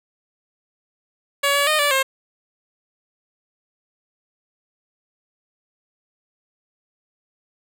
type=tone with pitch steps; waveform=10% pulse; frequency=564 / 569 / 614 / 579 / 534 Hz; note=C#5 / C#5 / D#5 / D5 / C5; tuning=+30 / +45 / -23 / -25 / +35 cents; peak=-8 dBFS; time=1.43-2.03 s; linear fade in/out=10 ms; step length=120 ms; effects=none